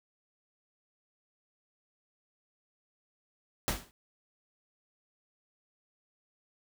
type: noise with exponential decay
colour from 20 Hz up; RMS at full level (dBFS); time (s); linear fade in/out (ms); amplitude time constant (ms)
pink; -27; 3.68-3.91; 0; 50
effects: none